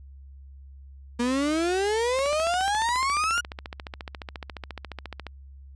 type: exponential sweep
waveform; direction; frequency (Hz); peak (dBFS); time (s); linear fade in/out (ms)
35% pulse; up; 235.2 to 1452; -21; 1.19-3.41; 10
type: click train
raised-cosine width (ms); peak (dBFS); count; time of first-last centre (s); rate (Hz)
0.3; -19; 45; 2.19-5.267; 14.3
effects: added 68 Hz sine -43 dBFS peak until 5.75 s + resampled to 22050 Hz